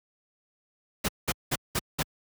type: noise bursts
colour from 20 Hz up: pink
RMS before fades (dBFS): -26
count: 5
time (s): 1.04-2.03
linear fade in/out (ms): 10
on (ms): 46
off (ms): 190
effects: high-pass 60 Hz 12 dB/octave